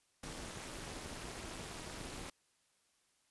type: noise with amplitude modulation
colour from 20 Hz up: pink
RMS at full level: -42 dBFS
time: 0.23-2.3 s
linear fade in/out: 5 ms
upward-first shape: sine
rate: 295 Hz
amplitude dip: 100%
effects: white hiss -75 dBFS RMS until 3.3 s + resampled to 24000 Hz